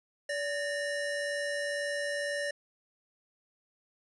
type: tone pair together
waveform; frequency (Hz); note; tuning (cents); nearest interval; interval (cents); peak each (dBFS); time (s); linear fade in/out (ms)
square; 576 / 1830; D5 / A#6; -34 / -32; octave + minor sixth; 2002; -34 / -36; 0.29-2.51; 5
effects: resampled to 24000 Hz